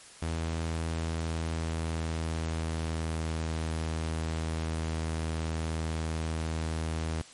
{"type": "tone with pitch glide", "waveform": "sawtooth", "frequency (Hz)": [81.7, 80.34], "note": ["E2", "E2"], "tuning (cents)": [-15, -44], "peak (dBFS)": -26, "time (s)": [0.22, 7.22], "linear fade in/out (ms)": 5, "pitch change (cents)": -29, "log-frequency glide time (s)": [1, 3.67], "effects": ["white hiss -51 dBFS RMS until 7.33 s", "MP3 48 kbps"]}